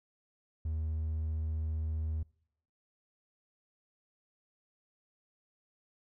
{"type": "tone", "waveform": "triangle", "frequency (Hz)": 78.8, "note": "D#2", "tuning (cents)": 23, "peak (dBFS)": -29, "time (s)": [0.65, 2.23], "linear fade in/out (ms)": 5, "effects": ["noise-tail reverb RT60 0.7 s tail -26 dB re dry", "tanh soft clip ceiling -25 dBFS"]}